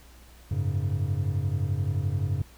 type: chord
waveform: triangle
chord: F# suspended second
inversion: none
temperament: just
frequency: 92.5 / 104.06 / 138.75 Hz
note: F#2 / G#2 / C#3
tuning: 0 / +4 / +2 cents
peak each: -26 / -27 / -28 dBFS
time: 0.51-2.42 s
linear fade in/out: 5 ms
effects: added 60 Hz sine -50 dBFS peak until 2.57 s + pink hiss -55 dBFS RMS until 2.57 s